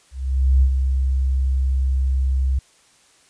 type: tone with ADSR envelope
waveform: sine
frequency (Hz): 65.9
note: C2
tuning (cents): +13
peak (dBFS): -10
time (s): 0.11-2.59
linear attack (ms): 510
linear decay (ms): 75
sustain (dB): -6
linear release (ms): 5
effects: white hiss -55 dBFS RMS until 3.29 s + resampled to 22050 Hz